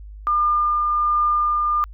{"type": "tone with tremolo", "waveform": "sine", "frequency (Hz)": 1204, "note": "D6", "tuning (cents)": 43, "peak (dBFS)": -15, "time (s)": [0.27, 1.84], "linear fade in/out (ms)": 0, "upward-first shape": "triangle", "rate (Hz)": 1.3, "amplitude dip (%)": 25, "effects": ["added 51 Hz sine -35 dBFS peak until 1.93 s"]}